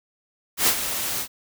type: noise with ADSR envelope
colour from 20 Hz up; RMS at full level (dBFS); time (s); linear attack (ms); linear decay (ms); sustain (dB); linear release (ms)
white; -17; 0.57-1.28; 100; 73; -10; 71
effects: none